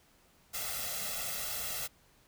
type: noise with comb filter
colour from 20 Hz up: white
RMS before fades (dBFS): -37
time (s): 0.53-1.88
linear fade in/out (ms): 20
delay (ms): 1.5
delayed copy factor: +0.9
effects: pink hiss -65 dBFS RMS until 2.27 s